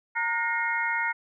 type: tone cluster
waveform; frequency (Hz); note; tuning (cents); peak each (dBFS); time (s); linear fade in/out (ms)
sine; 923 / 1436 / 1856 / 2148; A#5 / F6 / A#6 / C7; -17 / +48 / -8 / +45; -30; 0.15-1.13; 20
effects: none